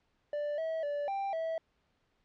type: tone with pitch steps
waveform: triangle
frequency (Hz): 588 / 646 / 580 / 788 / 651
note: D5 / E5 / D5 / G5 / E5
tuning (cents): +2 / -35 / -22 / +9 / -22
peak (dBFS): -30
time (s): 0.33-1.58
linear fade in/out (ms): 2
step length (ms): 250
effects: pink hiss -75 dBFS RMS until 2.24 s + low-pass 4000 Hz 12 dB/octave